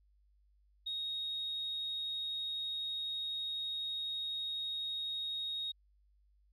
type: tone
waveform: sine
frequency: 3748 Hz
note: A#7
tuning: 9 cents sharp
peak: -35 dBFS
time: 0.86-5.72 s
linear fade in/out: 10 ms
effects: tanh soft clip ceiling -31 dBFS + added 50 Hz sine -66 dBFS peak until 6.52 s